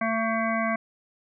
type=harmonic tone; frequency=224.7 Hz; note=A3; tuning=37 cents sharp; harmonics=1 / 3 / 5 / 7 / 9 / 10; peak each=-28 / -28 / -30 / -33 / -33 / -36 dBFS; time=0.01-0.76 s; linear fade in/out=5 ms; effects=none